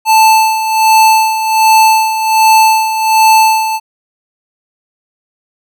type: tone with tremolo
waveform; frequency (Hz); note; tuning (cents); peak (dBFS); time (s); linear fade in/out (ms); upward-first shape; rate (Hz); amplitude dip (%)
square; 880; A5; 0; -4; 0.05-3.8; 50; sine; 1.3; 65
effects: none